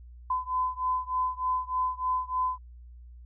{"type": "beating tone pair", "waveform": "sine", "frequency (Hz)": [1014, 1017.3], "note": ["B5", "C6"], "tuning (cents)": [45, -49], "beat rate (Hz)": 3.3, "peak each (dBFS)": [-29, -30], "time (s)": [0.3, 2.58], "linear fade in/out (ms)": 5, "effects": ["added 60 Hz sine -45 dBFS peak until 3.25 s"]}